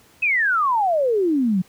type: exponential sweep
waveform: sine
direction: down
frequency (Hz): 2619 to 174.61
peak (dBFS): -16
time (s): 0.22-1.62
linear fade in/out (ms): 10
effects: pink hiss -53 dBFS RMS until 1.68 s + high-pass 80 Hz 12 dB/octave